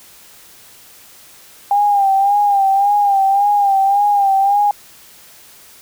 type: tone with vibrato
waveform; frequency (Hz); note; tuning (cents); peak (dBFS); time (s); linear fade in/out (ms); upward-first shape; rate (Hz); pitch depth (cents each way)
sine; 800; G5; +35; -10; 1.71-4.71; 2; sine; 1.8; 53
effects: white hiss -43 dBFS RMS until 5.81 s